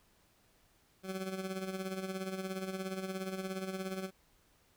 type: tone with tremolo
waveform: 20% pulse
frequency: 189.4 Hz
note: F#3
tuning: 41 cents sharp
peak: -30 dBFS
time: 1.03-4.11 s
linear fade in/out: 50 ms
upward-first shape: sine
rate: 17 Hz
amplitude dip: 60%
effects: pink hiss -69 dBFS RMS until 4.76 s